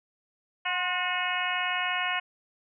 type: harmonic tone with a mistuned harmonic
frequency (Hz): 363.1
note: F#4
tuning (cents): -33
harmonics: 2 / 3 / 4 / 5 / 6 / 7 / 8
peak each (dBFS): -34 / -34 / -34 / -34 / -34 / -34 / -34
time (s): 0.65-2.2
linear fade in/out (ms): 10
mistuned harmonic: 3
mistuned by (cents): -43
effects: none